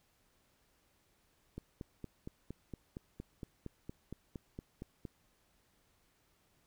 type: click train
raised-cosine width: 3 ms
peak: -30 dBFS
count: 16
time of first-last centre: 1.58-5.052 s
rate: 4.32 Hz
effects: pink hiss -73 dBFS RMS until 6.66 s